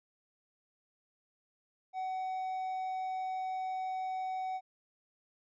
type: tone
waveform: triangle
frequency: 751 Hz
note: F#5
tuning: 26 cents sharp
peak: -32 dBFS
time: 1.93-4.61 s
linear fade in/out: 50 ms
effects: resampled to 16000 Hz